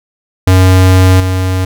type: tone with level steps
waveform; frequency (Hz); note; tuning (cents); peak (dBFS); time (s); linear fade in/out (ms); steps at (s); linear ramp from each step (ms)
square; 93; F#2; +9; -4 / -11; 0.47-1.65; 5; 1.2; 2
effects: none